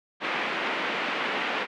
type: band-pass noise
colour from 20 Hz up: white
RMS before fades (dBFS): -29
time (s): 0.2-1.67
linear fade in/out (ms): 50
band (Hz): 210 to 2700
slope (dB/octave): 24
effects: none